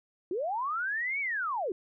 sine linear two-way sweep, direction up then down, 329.6 to 2300 to 329.6 Hz, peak -29 dBFS, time 0.31-1.72 s, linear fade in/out 2 ms, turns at 1.2 s, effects none

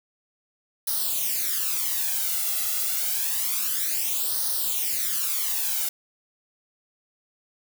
blue noise with flanger, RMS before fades -26 dBFS, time 0.87-5.89 s, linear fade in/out 5 ms, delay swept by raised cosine 0.2 to 1.5 ms, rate 0.28 Hz, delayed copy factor +0.8, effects none

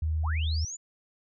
sine tone, 78.7 Hz, D#2, 20 cents sharp, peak -25 dBFS, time 0.02-0.65 s, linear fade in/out 5 ms
sine linear sweep, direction up, 587.3 to 7140 Hz, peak -35 dBFS, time 0.23-0.77 s, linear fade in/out 20 ms
effects none

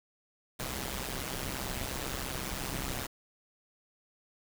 pink noise with amplitude modulation, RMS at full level -33 dBFS, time 0.59-3.07 s, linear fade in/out 10 ms, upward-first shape sine, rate 131 Hz, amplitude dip 85%, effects none

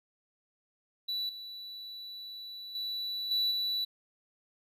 triangle tone with level steps, 3951 Hz, B7, in tune, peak -30 / -40 / -32 / -25 / -28 dBFS, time 1.08-3.85 s, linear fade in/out 10 ms, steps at 1.29 / 2.75 / 3.31 / 3.51 s, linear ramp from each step 2 ms, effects none

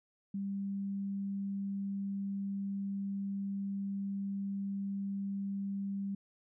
sine tone, 197.7 Hz, G3, 15 cents sharp, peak -34 dBFS, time 0.34-6.15 s, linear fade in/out 5 ms, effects none

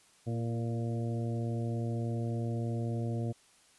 harmonic tone with a mistuned harmonic, 116.54 Hz, A#2, in tune, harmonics 1 / 2 / 3 / 4 / 5 / 6, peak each -32 / -38 / -42 / -44 / -46 / -48 dBFS, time 0.26-3.33 s, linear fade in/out 20 ms, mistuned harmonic 3, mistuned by -25 cents, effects white hiss -63 dBFS RMS until 3.78 s + resampled to 24000 Hz

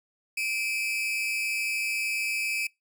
40% pulse tone pair together, 2349 / 2562 Hz, D7 / E7, 0 / -50 cents, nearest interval major second, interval 150 cents, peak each -30 / -29 dBFS, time 0.37-2.67 s, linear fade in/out 5 ms, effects noise-tail reverb RT60 0.2 s tail -24 dB re dry

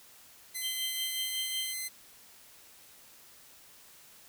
5% pulse tone with pitch glide, 2040 to 2054 Hz, C7 to C7, -44 to -33 cents, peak -25 dBFS, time 0.54-1.89 s, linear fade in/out 20 ms, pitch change +11 cents, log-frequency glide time 0.69-1.49 s
sine tone with tremolo, 3136 Hz, G7, in tune, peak -31 dBFS, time 0.61-1.74 s, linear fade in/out 50 ms, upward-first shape triangle, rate 5.4 Hz, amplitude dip 70%
effects white hiss -56 dBFS RMS until 4.28 s

